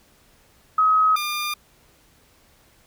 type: tone pair in turn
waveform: sine / 15% pulse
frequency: 1271 / 1203.2 Hz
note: D#6 / D6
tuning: +36 / +42 cents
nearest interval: minor second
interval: 94 cents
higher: first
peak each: -14 / -18 dBFS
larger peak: first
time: 0.78-1.16 / 1.16-1.54 s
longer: neither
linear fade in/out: 5 ms
effects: pink hiss -57 dBFS RMS until 2.86 s